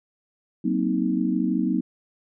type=chord; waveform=sine; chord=C half-diminished seventh; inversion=second; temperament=just; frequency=188.37 / 235.5 / 261.6 / 314 Hz; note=Gb3 / Bb3 / C4 / Eb4; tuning=+31 / +18 / 0 / +16 cents; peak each=-26 dBFS; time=0.64-1.81 s; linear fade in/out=10 ms; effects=none